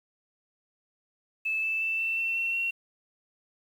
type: tone with pitch steps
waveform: sine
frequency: 2620 / 2638 / 2657 / 2675 / 2694 / 2712 / 2731 Hz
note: E7 / E7 / E7 / E7 / E7 / E7 / F7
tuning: -11 / +1 / +13 / +25 / +37 / +49 / -39 cents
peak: -26 dBFS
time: 1.45-2.71 s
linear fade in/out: 10 ms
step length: 180 ms
effects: 9-bit